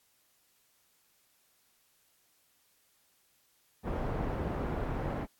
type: low-pass noise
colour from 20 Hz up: pink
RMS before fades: -34 dBFS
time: 3.83-5.27 s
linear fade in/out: 50 ms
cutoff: 950 Hz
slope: 12 dB/octave
effects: white hiss -70 dBFS RMS until 5.39 s + AAC 64 kbps